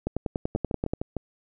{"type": "two click trains", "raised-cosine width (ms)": 2, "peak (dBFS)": [-15, -13], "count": [5, 10], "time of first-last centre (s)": [[0.56, 1.167], [0.07, 0.935]], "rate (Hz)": [6.59, 10.4], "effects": []}